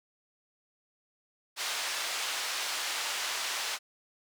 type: band-pass noise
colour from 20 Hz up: white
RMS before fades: -34 dBFS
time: 1.56-3.79 s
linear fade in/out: 50 ms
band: 720 to 5400 Hz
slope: 12 dB/octave
effects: none